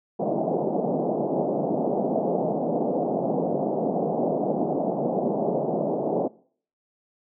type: band-pass noise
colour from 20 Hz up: white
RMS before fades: -25 dBFS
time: 0.19-6.28 s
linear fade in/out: 10 ms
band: 150 to 740 Hz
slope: 48 dB/octave
effects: noise-tail reverb RT60 0.5 s tail -21 dB re dry